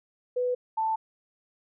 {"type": "tone pair in turn", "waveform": "sine", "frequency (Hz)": [496.3, 884.3], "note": ["B4", "A5"], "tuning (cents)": [8, 8], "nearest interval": "minor seventh", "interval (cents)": 1000, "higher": "second", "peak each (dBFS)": -24, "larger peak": "neither", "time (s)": [[0.36, 0.55], [0.77, 0.96]], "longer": "neither", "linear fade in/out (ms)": 10, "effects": []}